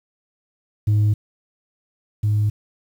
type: tone pair in turn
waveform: sine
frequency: 105.2 / 105.2 Hz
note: G#2 / G#2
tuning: +23 / +23 cents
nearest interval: unison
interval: 0 cents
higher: neither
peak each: -11 / -14 dBFS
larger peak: first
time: 0.87-1.14 / 2.23-2.5 s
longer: neither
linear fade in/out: 10 ms
effects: tanh soft clip ceiling -13 dBFS + 8-bit